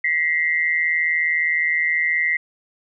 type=tone pair together; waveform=sine; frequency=1926.7 / 2086 Hz; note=B6 / C7; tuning=-43 / -6 cents; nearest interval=minor second; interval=137 cents; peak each=-20 dBFS; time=0.04-2.37 s; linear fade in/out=5 ms; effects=none